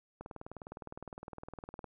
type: click train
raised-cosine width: 1 ms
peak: -30 dBFS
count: 33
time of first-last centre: 0.21-1.843 s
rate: 19.6 Hz
effects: none